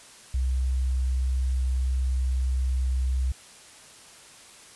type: tone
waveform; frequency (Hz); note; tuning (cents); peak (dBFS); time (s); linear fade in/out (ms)
sine; 64.4; C2; -27; -22; 0.34-3.32; 5
effects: white hiss -49 dBFS RMS until 4.75 s + resampled to 24000 Hz